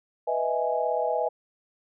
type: chord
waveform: sine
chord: E major seventh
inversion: second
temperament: equal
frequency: 493.9 / 622.3 / 659.3 / 830.6 Hz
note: B4 / D#5 / E5 / G#5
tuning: 0 / 0 / 0 / 0 cents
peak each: -29 dBFS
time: 0.27-1.29 s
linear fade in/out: 10 ms
effects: none